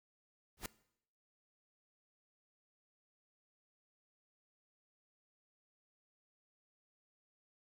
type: noise with exponential growth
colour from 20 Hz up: pink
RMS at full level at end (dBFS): -35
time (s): 0.57-0.66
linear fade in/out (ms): 2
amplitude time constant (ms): 18
effects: noise-tail reverb RT60 0.7 s tail -20 dB re dry